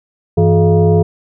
sine tone with frequency modulation, 164.5 Hz, E3, 3 cents flat, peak -7 dBFS, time 0.37-1.03 s, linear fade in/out 10 ms, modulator 262 Hz, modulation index 1.4, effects none

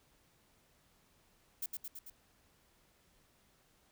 violet noise with echo, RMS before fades -38 dBFS, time 1.62-1.66 s, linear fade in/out 5 ms, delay 110 ms, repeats 4, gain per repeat -3 dB, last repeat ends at 2.1 s, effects pink hiss -70 dBFS RMS until 3.91 s

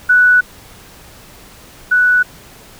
sine tone pair in turn, 1480 / 1480 Hz, F#6 / F#6, 0 / 0 cents, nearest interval unison, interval 0 cents, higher neither, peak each -6 / -8 dBFS, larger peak first, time 0.09-0.41 / 1.91-2.23 s, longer neither, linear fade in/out 10 ms, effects pink hiss -40 dBFS RMS until 2.79 s

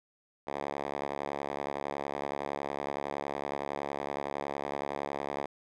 5% pulse tone with band-pass filter, 70.8 Hz, C#2, 37 cents sharp, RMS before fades -36 dBFS, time 0.47-5.46 s, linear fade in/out 5 ms, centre 830 Hz, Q 0.74, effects none

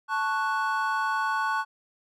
triangle chord, F# minor, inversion first, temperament equal, 880 / 1108.7 / 1480 Hz, A5 / C#6 / F#6, 0 / 0 / 0 cents, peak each -27 dBFS, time 0.08-1.65 s, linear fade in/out 50 ms, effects none

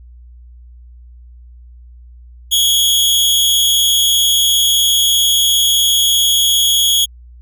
sawtooth tone with amplitude modulation, 3322 Hz, G#7, in tune, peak -4 dBFS, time 2.51-7.06 s, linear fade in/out 20 ms, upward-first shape sine, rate 243 Hz, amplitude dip 70%, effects added 60 Hz sine -36 dBFS peak until 7.41 s

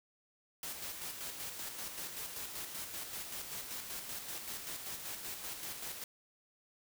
white noise with tremolo, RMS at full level -42 dBFS, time 0.63-6.04 s, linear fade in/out 2 ms, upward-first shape square, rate 5.2 Hz, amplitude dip 40%, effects none

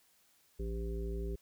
harmonic tone, 56.4 Hz, A1, 44 cents sharp, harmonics 1 / 3 / 5 / 7 / 9, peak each -36 / -45 / -51 / -42 / -54 dBFS, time 0.59-1.36 s, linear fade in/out 10 ms, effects white hiss -69 dBFS RMS until 1.41 s

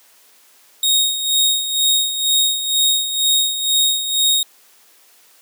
sawtooth tone with tremolo, 3742 Hz, A#7, 6 cents sharp, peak -9 dBFS, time 0.83-4.43 s, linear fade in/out 2 ms, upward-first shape sine, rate 2.1 Hz, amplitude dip 65%, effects white hiss -51 dBFS RMS until 5.41 s + high-pass 300 Hz 12 dB/octave

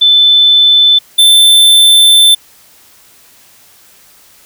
sine / square tone pair in turn, 3520 / 3540 Hz, A7 / A7, 0 / +10 cents, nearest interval unison, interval 10 cents, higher second, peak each -3 dBFS, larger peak neither, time 0.01-0.99 / 1.18-2.35 s, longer second, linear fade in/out 10 ms, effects white hiss -43 dBFS RMS until 4.45 s

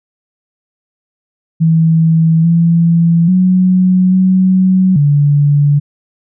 sine tone with pitch steps, 162.4 / 167.9 / 184.2 / 186.7 / 144.7 Hz, E3 / E3 / F#3 / F#3 / D3, -26 / +32 / -7 / +16 / -25 cents, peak -6 dBFS, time 1.6-5.8 s, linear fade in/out 20 ms, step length 840 ms, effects none

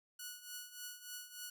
5% pulse tone with tremolo, 1467 Hz, F#6, 15 cents flat, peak -32 dBFS, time 0.19-1.5 s, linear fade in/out 5 ms, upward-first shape triangle, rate 3.4 Hz, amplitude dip 80%, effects none

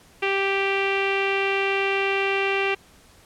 sawtooth tone with low-pass filter, 392 Hz, G4, in tune, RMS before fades -23 dBFS, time 0.22-2.75 s, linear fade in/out 10 ms, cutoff 2600 Hz, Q 5.6, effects pink hiss -53 dBFS RMS until 3.25 s + low-pass 12000 Hz 12 dB/octave

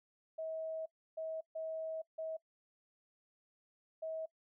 sine tone bursts at uneven times, 641 Hz, E5, 49 cents flat, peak -38 dBFS, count 5, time 0.38-0.86 / 1.17-1.41 / 1.55-2.02 / 2.18-2.37 / 4.02-4.26 s, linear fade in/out 10 ms, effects noise-tail reverb RT60 0.1 s tail -22 dB re dry

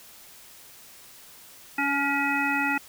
harmonic tone with a mistuned harmonic, 282 Hz, C#4, 30 cents sharp, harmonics 1 / 3 / 5 / 7 / 9, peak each -29 / -29 / -29 / -29 / -29 dBFS, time 1.78-2.78 s, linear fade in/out 5 ms, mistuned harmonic 7, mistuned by -31 cents, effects white hiss -49 dBFS RMS until 2.88 s

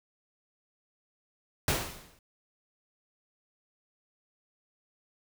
pink noise with exponential decay, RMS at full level -25 dBFS, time 1.68-2.19 s, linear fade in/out 2 ms, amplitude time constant 110 ms, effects none

